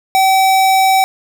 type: tone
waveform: square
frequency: 766 Hz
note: G5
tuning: 40 cents flat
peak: -9 dBFS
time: 0.15-1.04 s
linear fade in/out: 0 ms
effects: none